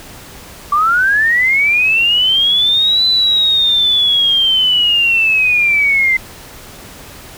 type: linear two-way sweep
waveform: sine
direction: up then down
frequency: 1145 to 4023 to 2059 Hz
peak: -9 dBFS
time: 0.72-6.17 s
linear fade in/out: 5 ms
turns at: 3.06 s
effects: pink hiss -35 dBFS RMS until 7.37 s